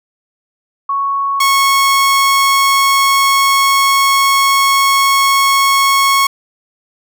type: tone pair in turn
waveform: sine / sawtooth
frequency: 1108.7 / 1099.1 Hz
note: C#6 / C#6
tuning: 0 / -15 cents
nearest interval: unison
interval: 15 cents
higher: first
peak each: -13 / -5 dBFS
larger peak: second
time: 0.89-1.4 / 1.4-6.27 s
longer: second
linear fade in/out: 5 ms
effects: none